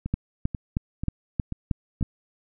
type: two click trains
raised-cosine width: 5 ms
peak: -11 / -17 dBFS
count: 7 / 5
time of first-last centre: 0.14-2.027 / 0.06-2.011 s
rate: 3.18 / 2.05 Hz
effects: none